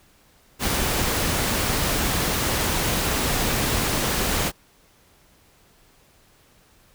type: noise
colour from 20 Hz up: pink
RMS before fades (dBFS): -23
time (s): 0.59-4.52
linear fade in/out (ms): 50
effects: pink hiss -57 dBFS RMS until 6.94 s